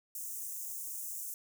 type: high-pass noise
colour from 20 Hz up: white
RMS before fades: -41 dBFS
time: 0.15-1.34 s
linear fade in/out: 2 ms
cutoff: 6300 Hz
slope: 48 dB/octave
effects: none